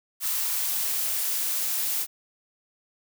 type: noise with high-pass filter sweep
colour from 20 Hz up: blue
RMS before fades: -27 dBFS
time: 0.2-2.07 s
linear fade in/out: 50 ms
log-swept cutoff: 1000 to 220 Hz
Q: 1.4
effects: none